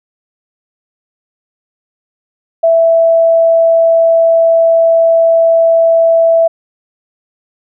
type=tone; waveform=sine; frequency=661 Hz; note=E5; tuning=5 cents sharp; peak=-5 dBFS; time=2.63-6.48 s; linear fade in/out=10 ms; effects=none